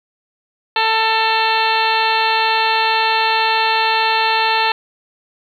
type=harmonic tone with a mistuned harmonic; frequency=444.5 Hz; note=A4; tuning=18 cents sharp; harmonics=1 / 2 / 3 / 4 / 5 / 6 / 7 / 8 / 9 / 10; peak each=-26 / -16 / -24 / -22 / -28 / -21 / -28 / -26 / -27 / -26 dBFS; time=0.76-4.72 s; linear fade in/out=2 ms; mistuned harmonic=10; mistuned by=-54 cents; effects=8-bit